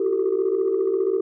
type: tone cluster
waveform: sine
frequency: 340.8 / 371.6 / 386.4 / 448.1 Hz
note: F4 / F#4 / G4 / A4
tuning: -42 / +7 / -25 / +32 cents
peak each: -28 / -27 / -20 / -24 dBFS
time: 0-1.21 s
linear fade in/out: 5 ms
effects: tanh soft clip ceiling -13 dBFS